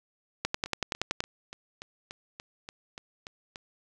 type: two click trains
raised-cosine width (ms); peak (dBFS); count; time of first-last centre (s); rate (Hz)
0.2; -23 / -10; 11 / 9; 0.66-3.559 / 0.45-1.205; 3.45 / 10.6
effects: none